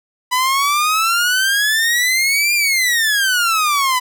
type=exponential two-way sweep; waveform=sawtooth; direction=up then down; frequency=990 to 2418 to 990 Hz; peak=-10 dBFS; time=0.31-4 s; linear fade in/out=20 ms; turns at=2.54 s; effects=none